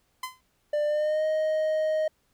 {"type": "tone with exponential decay", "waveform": "sawtooth", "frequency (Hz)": 1025, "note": "C6", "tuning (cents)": -36, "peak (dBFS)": -25, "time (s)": [0.23, 0.41], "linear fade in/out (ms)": 5, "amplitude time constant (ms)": 37}
{"type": "tone with pitch glide", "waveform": "triangle", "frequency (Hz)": [594, 623.9], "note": ["D5", "D#5"], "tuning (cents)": [20, 5], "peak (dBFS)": -21, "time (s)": [0.73, 2.08], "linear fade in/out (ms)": 5, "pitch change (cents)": 85, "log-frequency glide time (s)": [0.86, 1.25]}
{"effects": ["pink hiss -70 dBFS RMS until 2.33 s"]}